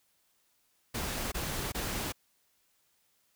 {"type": "noise bursts", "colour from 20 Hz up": "pink", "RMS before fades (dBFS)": -35, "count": 3, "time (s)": [0.94, 2.124], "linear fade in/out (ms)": 10, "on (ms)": 380, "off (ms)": 22, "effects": ["white hiss -72 dBFS RMS until 3.35 s"]}